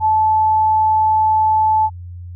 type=tone; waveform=sine; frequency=870 Hz; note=A5; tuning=20 cents flat; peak=-11 dBFS; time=0-1.9 s; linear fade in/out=50 ms; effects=added 88 Hz sine -29 dBFS peak until 2.35 s